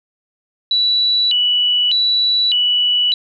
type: tone with vibrato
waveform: sine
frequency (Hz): 3411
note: G#7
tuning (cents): +46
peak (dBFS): -12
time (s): 0.71-3.14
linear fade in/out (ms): 2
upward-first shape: square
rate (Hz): 0.83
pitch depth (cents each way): 250
effects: none